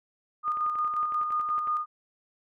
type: tone with tremolo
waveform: sine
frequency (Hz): 1224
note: D#6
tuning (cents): -29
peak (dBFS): -24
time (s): 0.43-1.86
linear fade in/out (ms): 50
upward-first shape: square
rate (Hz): 5.6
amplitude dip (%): 35
type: click train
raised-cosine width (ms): 0.5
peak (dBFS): -31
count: 14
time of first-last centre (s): 0.48-1.673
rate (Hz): 10.9
effects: none